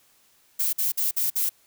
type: noise bursts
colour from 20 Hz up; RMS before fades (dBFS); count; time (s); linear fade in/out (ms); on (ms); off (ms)
violet; -24; 5; 0.59-1.494; 10; 140; 51
effects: white hiss -61 dBFS RMS until 1.66 s